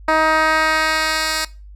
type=tone with band-pass filter sweep; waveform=10% pulse; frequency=314.8 Hz; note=D#4; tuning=20 cents sharp; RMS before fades=-17 dBFS; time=0.08-1.45 s; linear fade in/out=5 ms; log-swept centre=940 to 5500 Hz; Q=0.74; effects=noise-tail reverb RT60 0.3 s tail -20 dB re dry + added 50 Hz sine -36 dBFS peak until 1.75 s